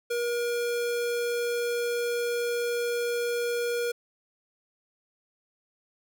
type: tone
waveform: square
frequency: 476.9 Hz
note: A#4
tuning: 39 cents sharp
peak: -27 dBFS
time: 0.1-3.92 s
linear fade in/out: 10 ms
effects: none